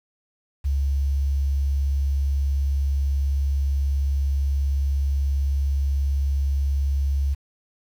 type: tone with quantisation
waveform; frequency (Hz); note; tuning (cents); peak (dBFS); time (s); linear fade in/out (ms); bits
sine; 69.3; C#2; 0; -19; 0.64-7.35; 20; 8
effects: none